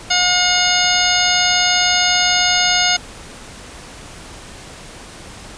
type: harmonic tone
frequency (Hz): 720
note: F#5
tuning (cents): -47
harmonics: 1 / 2 / 3 / 4 / 5 / 6 / 7 / 9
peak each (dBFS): -21 / -21 / -21 / -21 / -21 / -21 / -21 / -21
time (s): 0.1-2.97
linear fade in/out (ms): 10
effects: pink hiss -36 dBFS RMS until 5.57 s + resampled to 22050 Hz